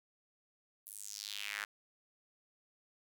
square tone with high-pass filter sweep, 51.4 Hz, G#1, 17 cents flat, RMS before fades -44 dBFS, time 0.86-1.65 s, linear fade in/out 10 ms, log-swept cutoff 12000 to 1500 Hz, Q 2.9, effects none

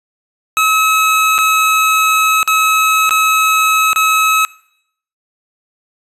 25% pulse tone with dropouts, 1286 Hz, E6, 43 cents flat, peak -6 dBFS, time 0.57-4.45 s, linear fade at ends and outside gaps 0 ms, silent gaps 1.381-1.387 / 2.43-2.476 / 3.094-3.108 / 3.931-3.96 s, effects noise-tail reverb RT60 0.7 s tail -21 dB re dry + resampled to 32000 Hz

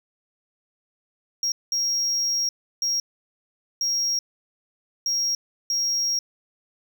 triangle tone bursts at uneven times, 5600 Hz, F8, 4 cents sharp, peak -20 dBFS, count 6, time 1.43-1.52 / 1.72-2.49 / 2.82-3 / 3.81-4.19 / 5.06-5.35 / 5.7-6.19 s, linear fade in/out 2 ms, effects none

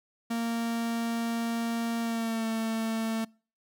45% pulse tone with pitch glide, 231.3 to 223.9 Hz, A#3 to A3, -13 to +30 cents, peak -28 dBFS, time 0.3-3.25 s, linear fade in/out 10 ms, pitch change -57 cents, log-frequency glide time 2.01-2.46 s, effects noise-tail reverb RT60 0.4 s tail -26 dB re dry

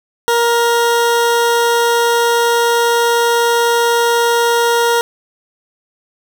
20% pulse tone, 470.1 Hz, A#4, 15 cents sharp, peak -6 dBFS, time 0.28-5.01 s, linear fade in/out 0 ms, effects none

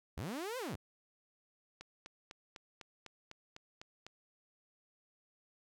sawtooth linear two-way sweep, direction up then down, 57.9 to 532 to 57.9 Hz, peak -35 dBFS, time 0.17-0.76 s, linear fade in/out 10 ms, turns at 0.58 s
click train, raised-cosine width 0.2 ms, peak -31 dBFS, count 10, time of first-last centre 1.81-4.066 s, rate 3.99 Hz
effects none

